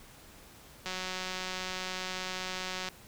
click train, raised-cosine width 0.2 ms, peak -19 dBFS, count 376, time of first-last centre 0.86-2.887 s, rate 185 Hz, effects pink hiss -54 dBFS RMS until 3.07 s

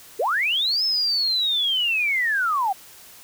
sine linear two-way sweep, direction up then down, 370 to 5274 to 734 Hz, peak -19 dBFS, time 0.19-2.73 s, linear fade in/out 10 ms, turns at 0.84 s, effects white hiss -46 dBFS RMS until 3.23 s

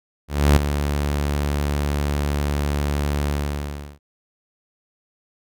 sawtooth tone with ADSR envelope, 72.4 Hz, D2, 24 cents flat, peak -6 dBFS, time 0.28-3.99 s, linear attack 290 ms, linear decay 4 ms, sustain -10 dB, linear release 700 ms, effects none

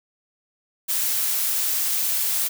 blue noise, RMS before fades -23 dBFS, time 0.88-2.49 s, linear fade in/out 20 ms, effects none

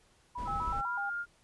sine tone with vibrato, 888 Hz, A5, 16 cents sharp, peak -36 dBFS, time 0.35-1.1 s, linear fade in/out 10 ms, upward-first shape square, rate 4 Hz, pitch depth 170 cents each way
brown noise, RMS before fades -40 dBFS, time 0.37-0.82 s, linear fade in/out 20 ms
sine tone with pitch glide, 1300 to 1409.5 Hz, E6 to F6, -24 to +16 cents, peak -33 dBFS, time 0.45-1.26 s, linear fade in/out 50 ms, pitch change +140 cents, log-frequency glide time 0.65-0.95 s
effects pink hiss -66 dBFS RMS until 1.43 s + resampled to 24000 Hz

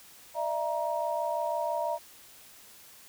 sine tone cluster, 602 / 668 / 942 Hz, D5 / E5 / A#5, +43 / +23 / +18 cents, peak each -33 / -32 / -32 dBFS, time 0.34-1.99 s, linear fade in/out 50 ms, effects white hiss -53 dBFS RMS until 3.08 s

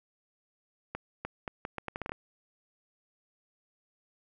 accelerating click train, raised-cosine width 0.5 ms, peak -20 dBFS, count 11, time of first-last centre 0.95-2.12 s, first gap 300 ms, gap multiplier 0.76, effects none

